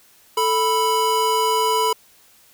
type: tone pair together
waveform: square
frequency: 440 / 987.8 Hz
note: A4 / B5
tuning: 0 / 0 cents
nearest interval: octave + major second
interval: 1400 cents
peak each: -22 / -19 dBFS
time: 0.37-1.93 s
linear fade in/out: 5 ms
effects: white hiss -53 dBFS RMS until 2.53 s